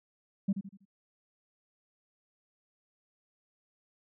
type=tone with echo; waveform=sine; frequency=196 Hz; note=G3; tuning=in tune; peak=-23 dBFS; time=0.48-0.53 s; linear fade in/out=10 ms; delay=81 ms; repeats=4; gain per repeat=-9 dB; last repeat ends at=0.854 s; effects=tanh soft clip ceiling -22 dBFS